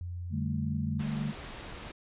sine tone, 88 Hz, F2, 14 cents sharp, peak -35 dBFS, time 0.01-1.01 s, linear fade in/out 0 ms
sine chord, D suspended fourth, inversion none, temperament equal, 146.83 / 196 / 220 Hz, D3 / G3 / A3, 0 / 0 / 0 cents, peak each -33 / -37 / -34 dBFS, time 0.3-1.34 s, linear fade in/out 50 ms
pink noise, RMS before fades -43 dBFS, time 0.99-1.92 s, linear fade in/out 10 ms
effects resampled to 8000 Hz

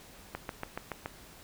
click train, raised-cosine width 0.5 ms, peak -20 dBFS, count 6, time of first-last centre 0.35-1.059 s, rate 7.05 Hz, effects pink hiss -53 dBFS RMS until 1.43 s

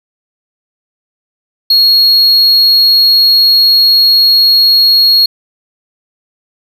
triangle tone, 4304 Hz, C8, 48 cents sharp, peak -3 dBFS, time 1.7-5.26 s, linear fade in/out 5 ms, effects none

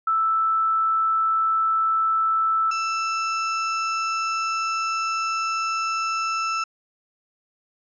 sine / 35% pulse tone pair in turn, 1319 / 1326.3 Hz, E6 / E6, +1 / +10 cents, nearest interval unison, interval 9 cents, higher second, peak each -18 / -21 dBFS, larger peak first, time 0.07-2.71 / 2.71-6.64 s, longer second, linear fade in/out 5 ms, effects resampled to 16000 Hz

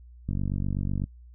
click train, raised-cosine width 5 ms, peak -17 dBFS, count 37, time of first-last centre 0.29-1.04 s, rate 48 Hz, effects noise-tail reverb RT60 0.1 s tail -24 dB re dry + added 60 Hz sine -46 dBFS peak until 1.34 s

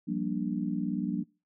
sine chord, G minor seventh, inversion third, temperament just, 176.4 / 196 / 235.2 / 294 Hz, F3 / G3 / Bb3 / D4, +18 / 0 / +16 / +2 cents, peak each -34 dBFS, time 0.07-1.24 s, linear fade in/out 20 ms, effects noise-tail reverb RT60 0.3 s tail -22 dB re dry

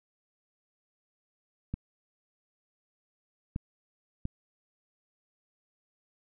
clicks, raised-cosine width 5 ms, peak -20 dBFS, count 3, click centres 1.74 / 3.561 / 4.254 s, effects none

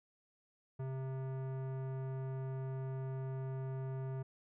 sine tone with tanh clipping, 132.3 Hz, C3, 20 cents sharp, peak -40 dBFS, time 0.79-4.23 s, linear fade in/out 10 ms, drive 17 dB, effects none

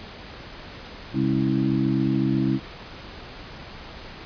harmonic tone with a mistuned harmonic, 67.8 Hz, C#2, 38 cents flat, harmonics 2 / 3 / 4 / 5, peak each -25 / -25 / -25 / -25 dBFS, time 1.13-2.6 s, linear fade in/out 50 ms, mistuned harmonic 5, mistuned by -71 cents, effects pink hiss -40 dBFS RMS until 4.25 s + resampled to 11025 Hz

